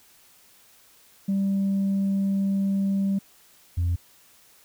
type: tone pair in turn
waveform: sine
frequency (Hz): 196 / 86.55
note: G3 / F2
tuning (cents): 0 / -15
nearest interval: octave + major second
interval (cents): 1415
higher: first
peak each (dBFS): -19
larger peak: neither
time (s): 1.28-3.19 / 3.77-3.96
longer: first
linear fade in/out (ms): 10
effects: tanh soft clip ceiling -19 dBFS + white hiss -56 dBFS RMS until 4.64 s